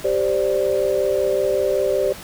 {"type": "chord", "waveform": "sine", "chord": "G suspended fourth", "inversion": "none", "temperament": "just", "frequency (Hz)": [392, 522.7, 588], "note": ["G4", "C5", "D5"], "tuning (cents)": [0, -2, 2], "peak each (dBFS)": -21, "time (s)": [0.04, 2.13], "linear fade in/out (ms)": 10, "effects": ["pink hiss -37 dBFS RMS until 2.23 s"]}